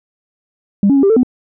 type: tone with pitch steps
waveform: sine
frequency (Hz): 199.9 / 278.2 / 274.1 / 394.9 / 446.2 / 251.5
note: G3 / C#4 / C#4 / G4 / A4 / B3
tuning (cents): +34 / +6 / -19 / +13 / +24 / +32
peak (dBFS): -6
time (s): 0.83-1.232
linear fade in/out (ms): 2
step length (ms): 67
effects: tanh soft clip ceiling -4 dBFS